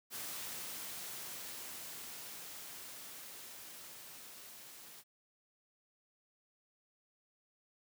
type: noise with level ramp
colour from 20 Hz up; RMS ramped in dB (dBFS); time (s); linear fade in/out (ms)
white; -43 to -54; 0.1-5.04; 50
effects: high-pass 100 Hz 12 dB/octave